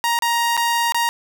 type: tone with dropouts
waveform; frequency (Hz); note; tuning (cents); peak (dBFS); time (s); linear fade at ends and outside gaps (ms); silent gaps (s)
sawtooth; 938; A#5; +11; -13; 0.04-1.09; 0; 0.189-0.222 / 0.568-0.575 / 0.922-0.945
effects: none